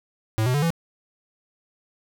square tone with pitch steps, 110 / 126.36 / 145.15 / 166.73 Hz, A2 / B2 / D3 / E3, 0 / +40 / -20 / +20 cents, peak -20 dBFS, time 0.38-0.704 s, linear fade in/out 0 ms, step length 81 ms, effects none

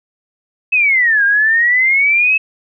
sine exponential two-way sweep, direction down then up, 2610 to 1596 to 2610 Hz, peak -9 dBFS, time 0.72-2.38 s, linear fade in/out 10 ms, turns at 1.24 s, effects none

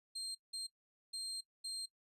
35% pulse tone bursts at uneven times, 4186 Hz, C8, in tune, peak -39 dBFS, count 4, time 0.15-0.35 / 0.53-0.67 / 1.13-1.41 / 1.64-1.86 s, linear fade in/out 10 ms, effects noise-tail reverb RT60 0.1 s tail -18 dB re dry + resampled to 32000 Hz

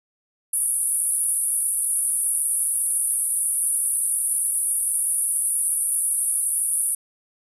white band-pass noise, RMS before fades -23 dBFS, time 0.53-6.95 s, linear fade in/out 5 ms, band 9300 to 11000 Hz, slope 96 dB/octave, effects none

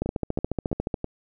two click trains, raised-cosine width 2 ms, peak -15 / -12 dBFS, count 4 / 14, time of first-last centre 0.06-1.044 / 0.02-0.942 s, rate 3.05 / 14.1 Hz, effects none

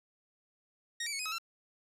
15% pulse tone with pitch steps, 1872 / 2318 / 2207 / 2512 / 1282 / 1351 Hz, A#6 / D7 / C#7 / D#7 / E6 / E6, +7 / -23 / -8 / +16 / -49 / +42 cents, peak -28 dBFS, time 1-1.384 s, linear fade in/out 5 ms, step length 64 ms, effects low-pass 12000 Hz 12 dB/octave

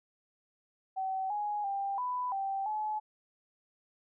sine tone with pitch steps, 763 / 832 / 792 / 995 / 781 / 855 Hz, G5 / G#5 / G5 / B5 / G5 / A5, -47 / +3 / +18 / +13 / -7 / -50 cents, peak -31 dBFS, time 0.96-3 s, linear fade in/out 20 ms, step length 340 ms, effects none

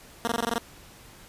10% pulse tone bursts, 233.1 Hz, A#3, in tune, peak -16 dBFS, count 8, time 0.25-0.582 s, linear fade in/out 0 ms, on 24 ms, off 20 ms, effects pink hiss -50 dBFS RMS until 1.28 s + resampled to 32000 Hz

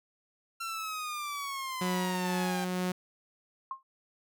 sawtooth linear sweep, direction down, 1363 to 784 Hz, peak -31 dBFS, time 0.6-2.65 s, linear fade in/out 10 ms
sawtooth tone with tremolo, 182 Hz, F#3, 28 cents flat, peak -25 dBFS, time 1.81-2.92 s, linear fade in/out 5 ms, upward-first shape sine, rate 2.1 Hz, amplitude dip 25%
sine tone with exponential decay, 1066 Hz, C6, 32 cents sharp, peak -30 dBFS, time 3.71-3.83 s, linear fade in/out 2 ms, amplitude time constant 24 ms
effects none

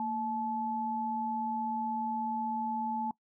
sine tone pair together, 229.1 / 865 Hz, A#3 / A5, -30 / -30 cents, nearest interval octave + major seventh, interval 2300 cents, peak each -36 / -32 dBFS, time 0-3.11 s, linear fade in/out 2 ms, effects noise-tail reverb RT60 0.1 s tail -22 dB re dry

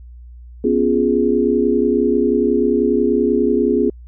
sine chord, C# dominant seventh, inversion third, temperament equal, 246.9 / 277.2 / 349.2 / 415.3 Hz, B3 / C#4 / E#4 / G#4, 0 / 0 / 0 / 0 cents, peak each -18 / -20 / -19 / -17 dBFS, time 0.64-3.9 s, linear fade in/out 5 ms, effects added 60 Hz sine -35 dBFS peak until 4.07 s

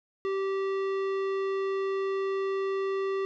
sine tone with tanh clipping, 388.5 Hz, G4, 16 cents flat, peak -29 dBFS, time 0.25-3.25 s, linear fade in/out 0 ms, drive 15 dB, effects none

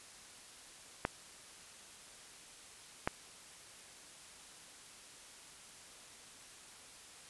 clicks, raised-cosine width 0.5 ms, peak -16 dBFS, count 2, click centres 1.051 / 3.075 s, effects white hiss -55 dBFS RMS until 7.29 s + resampled to 24000 Hz

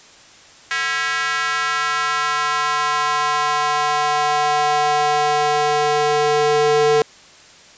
square tone with high-pass filter sweep, 148.8 Hz, D3, 23 cents sharp, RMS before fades -18 dBFS, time 0.71-7.02 s, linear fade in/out 0 ms, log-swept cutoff 1700 to 460 Hz, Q 2.6, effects white hiss -45 dBFS RMS until 7.77 s + resampled to 16000 Hz

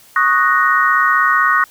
sine chord, D# minor seventh, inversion third, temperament equal, 1108.7 / 1244.5 / 1480 / 1864.7 Hz, C#6 / D#6 / F#6 / A#6, 0 / 0 / 0 / 0 cents, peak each -16 dBFS, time 0.16-1.64 s, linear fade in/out 2 ms, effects white hiss -46 dBFS RMS until 1.7 s

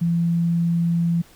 sine tone, 169.4 Hz, E3, 48 cents sharp, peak -17 dBFS, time 0.01-1.22 s, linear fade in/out 10 ms, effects pink hiss -51 dBFS RMS until 1.35 s

